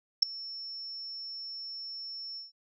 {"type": "tone with ADSR envelope", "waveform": "sine", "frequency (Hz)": 5400, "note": "E8", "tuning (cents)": 41, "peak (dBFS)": -14, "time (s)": [0.22, 2.52], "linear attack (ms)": 9, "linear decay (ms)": 4, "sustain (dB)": -24, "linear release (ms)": 150, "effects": []}